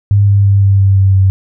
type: tone with pitch steps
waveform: sine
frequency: 101.2 / 100.27 / 99.35 / 98.43 / 97.53 / 96.63 / 95.74 Hz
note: G#2 / G2 / G2 / G2 / G2 / G2 / G2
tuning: -44 / +40 / +24 / +8 / -8 / -24 / -40 cents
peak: -5 dBFS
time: 0.11-1.3 s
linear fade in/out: 0 ms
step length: 170 ms
effects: none

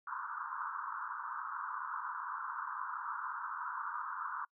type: band-pass noise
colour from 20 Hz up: pink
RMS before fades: -41 dBFS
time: 0.07-4.45 s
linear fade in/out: 5 ms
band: 940 to 1500 Hz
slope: 96 dB/octave
effects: noise-tail reverb RT60 0.1 s tail -26 dB re dry

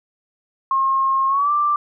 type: tone with pitch glide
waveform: sine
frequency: 1074 to 1178 Hz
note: C6 to D6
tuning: +45 to +5 cents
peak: -15 dBFS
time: 0.71-1.76 s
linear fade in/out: 2 ms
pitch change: +160 cents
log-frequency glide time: 1.28-1.51 s
effects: none

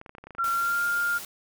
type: clicks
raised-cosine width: 0.5 ms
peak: -28 dBFS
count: 12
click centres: 0.014 / 0.062 / 0.094 / 0.151 / 0.183 / 0.24 / 0.27 / 0.307 / 0.35 / 0.384 / 0.443 / 0.48 s
type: tone with pitch glide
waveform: sine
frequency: 1368 to 1404.8 Hz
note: F6 to F6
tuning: -36 to +10 cents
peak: -23 dBFS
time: 0.38-1.19 s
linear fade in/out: 20 ms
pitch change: +46 cents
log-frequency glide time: 0.51-0.84 s
type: noise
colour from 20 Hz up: white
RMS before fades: -39 dBFS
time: 0.44-1.25 s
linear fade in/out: 2 ms
effects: none

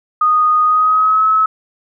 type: tone with pitch glide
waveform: sine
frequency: 1238 to 1291.3 Hz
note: D#6 to E6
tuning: -9 to -36 cents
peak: -9 dBFS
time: 0.21-1.46 s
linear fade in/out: 5 ms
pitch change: +73 cents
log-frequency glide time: 0.63-1.25 s
effects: none

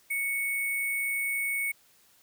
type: tone with sample-and-hold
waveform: sine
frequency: 2219 Hz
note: C#7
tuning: 1 cent sharp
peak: -27 dBFS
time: 0.1-1.72 s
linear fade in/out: 10 ms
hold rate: 11025 Hz
effects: white hiss -62 dBFS RMS until 2.22 s

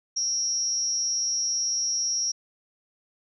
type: tone with amplitude modulation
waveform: sine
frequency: 5620 Hz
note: F8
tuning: 10 cents sharp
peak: -20 dBFS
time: 0.16-2.32 s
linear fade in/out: 10 ms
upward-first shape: sine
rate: 282 Hz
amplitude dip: 80%
effects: none

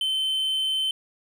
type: tone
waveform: triangle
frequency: 3078 Hz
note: G7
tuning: 32 cents flat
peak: -21 dBFS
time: 0.01-0.91 s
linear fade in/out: 2 ms
effects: none

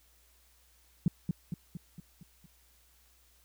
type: tone with echo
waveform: sine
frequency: 169.9 Hz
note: F3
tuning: 47 cents flat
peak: -21 dBFS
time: 1.06-1.08 s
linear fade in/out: 2 ms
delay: 230 ms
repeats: 6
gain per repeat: -5 dB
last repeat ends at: 2.46 s
effects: added 60 Hz sine -66 dBFS peak until 3.44 s + white hiss -66 dBFS RMS until 3.44 s

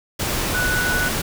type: tone in noise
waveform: sine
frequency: 1480 Hz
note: F#6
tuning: in tune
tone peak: -20 dBFS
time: 0.54-1.09 s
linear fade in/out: 10 ms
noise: pink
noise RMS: -23 dBFS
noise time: 0.19-1.22 s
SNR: 0 dB
effects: none

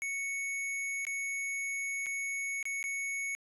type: tone with dropouts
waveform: square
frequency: 2217 Hz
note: C#7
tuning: in tune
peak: -34 dBFS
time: 0.02-3.35 s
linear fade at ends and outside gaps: 0 ms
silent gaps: 1.051-1.068 / 2.06-2.066 / 2.628-2.654 / 2.828-2.84 s
effects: resampled to 32000 Hz + 12-bit

